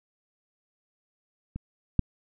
clicks, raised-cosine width 5 ms, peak -22 / -8 dBFS, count 2, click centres 1.56 / 1.993 s, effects none

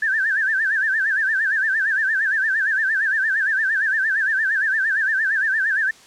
sine tone with vibrato, 1661.2 Hz, G#6, in tune, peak -17 dBFS, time 0.02-5.91 s, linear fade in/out 5 ms, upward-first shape sine, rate 8.7 Hz, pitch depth 150 cents each way, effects white hiss -47 dBFS RMS until 6.06 s + low-pass 7000 Hz 12 dB/octave

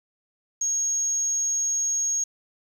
sine tone, 6560 Hz, G#8, 22 cents flat, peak -22 dBFS, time 0.61-2.24 s, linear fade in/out 5 ms, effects 8-bit

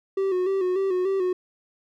triangle tone with vibrato, 376.2 Hz, F#4, 29 cents sharp, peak -19 dBFS, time 0.17-1.33 s, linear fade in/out 5 ms, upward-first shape square, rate 3.4 Hz, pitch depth 53 cents each way, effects none

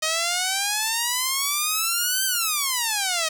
5% pulse exponential two-way sweep, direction up then down, 622.3 to 1568 to 622.3 Hz, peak -10 dBFS, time 0.02-3.29 s, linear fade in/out 10 ms, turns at 2.25 s, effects 8-bit

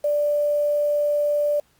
sine tone with quantisation, 587.3 Hz, D5, in tune, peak -18 dBFS, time 0.04-1.6 s, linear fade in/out 5 ms, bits 7, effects pink hiss -62 dBFS RMS until 1.79 s + Opus 48 kbps

